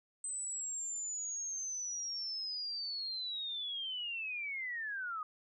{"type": "linear sweep", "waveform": "sine", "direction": "down", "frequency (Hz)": [8180, 1222], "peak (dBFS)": -37, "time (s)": [0.24, 5.23], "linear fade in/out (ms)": 2, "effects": []}